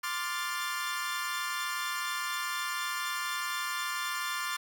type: chord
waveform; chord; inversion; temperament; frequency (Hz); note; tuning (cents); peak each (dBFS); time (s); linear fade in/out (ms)
sawtooth; D minor seventh; third; equal with one note detuned; 1046.5 / 1174.7 / 1405.8 / 1760; C6 / D6 / F6 / A6; 0 / 0 / +11 / 0; -34; 0.03-4.57; 10
effects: none